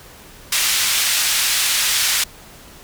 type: band-pass noise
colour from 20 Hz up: pink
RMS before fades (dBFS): -18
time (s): 0.52-2.24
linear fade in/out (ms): 5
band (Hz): 2300 to 13000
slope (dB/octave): 12
effects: pink hiss -42 dBFS RMS until 2.83 s